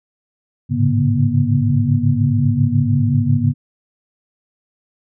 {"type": "tone cluster", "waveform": "sine", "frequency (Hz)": [102.5, 109.7, 137.3, 143, 239.8], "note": ["G#2", "A2", "C#3", "D3", "A#3"], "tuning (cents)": [-22, -5, -16, -46, 49], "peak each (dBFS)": -19, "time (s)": [0.69, 3.54], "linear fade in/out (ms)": 50, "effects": []}